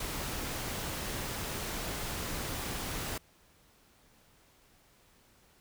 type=noise; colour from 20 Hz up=pink; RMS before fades=-37 dBFS; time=0-3.18 s; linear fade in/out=5 ms; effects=pink hiss -64 dBFS RMS until 5.6 s